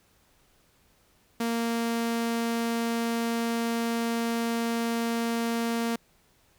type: tone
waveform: sawtooth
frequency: 231.7 Hz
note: A#3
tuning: 10 cents flat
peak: -22 dBFS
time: 1.4-5.96 s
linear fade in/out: 5 ms
effects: pink hiss -64 dBFS RMS until 6.58 s